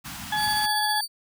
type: band-stop noise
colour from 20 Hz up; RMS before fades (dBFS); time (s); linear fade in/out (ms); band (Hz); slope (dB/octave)
pink; -36; 0.04-0.67; 20; 280 to 740; 48
type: harmonic tone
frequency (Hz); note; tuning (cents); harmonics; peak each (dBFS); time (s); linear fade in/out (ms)
847; G#5; +34; 1 / 2 / 4; -25 / -28 / -31; 0.32-1.01; 5
type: tone with tremolo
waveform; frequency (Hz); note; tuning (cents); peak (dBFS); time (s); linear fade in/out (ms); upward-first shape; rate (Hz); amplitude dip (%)
sawtooth; 4598; D8; -37; -22; 0.36-1.08; 50; sine; 15; 45
effects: high-pass 80 Hz 12 dB/octave